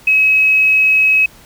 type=tone with quantisation; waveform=sine; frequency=2558 Hz; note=D#7; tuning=47 cents sharp; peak=-8 dBFS; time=0.07-1.26 s; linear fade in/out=5 ms; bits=6; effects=pink hiss -43 dBFS RMS until 1.45 s